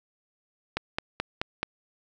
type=click train; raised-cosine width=0.3 ms; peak=-11 dBFS; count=5; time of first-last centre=0.77-1.63 s; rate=4.65 Hz; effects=none